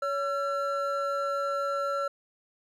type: tone pair together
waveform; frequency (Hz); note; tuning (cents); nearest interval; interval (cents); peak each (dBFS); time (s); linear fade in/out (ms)
triangle; 562.1 / 1352; C#5 / E6; +24 / +43; octave + minor third; 1519; -28; 0.02-2.08; 5
effects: none